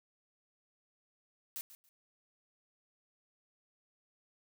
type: noise with echo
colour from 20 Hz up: blue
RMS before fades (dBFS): -41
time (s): 1.56-1.61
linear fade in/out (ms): 0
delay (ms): 140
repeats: 2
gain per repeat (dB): -14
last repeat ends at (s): 1.89
effects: none